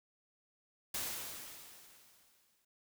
white noise with exponential decay, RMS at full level -37 dBFS, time 0.94-2.65 s, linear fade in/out 5 ms, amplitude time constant 370 ms, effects none

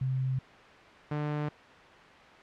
sine / sawtooth tone pair in turn, 130.81 / 148.97 Hz, C3 / D3, 0 / +25 cents, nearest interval major second, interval 225 cents, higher second, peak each -27 / -26 dBFS, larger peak second, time 0.01-0.39 / 1.11-1.49 s, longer neither, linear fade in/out 5 ms, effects white hiss -51 dBFS RMS until 2.42 s + low-pass 2000 Hz 12 dB/octave

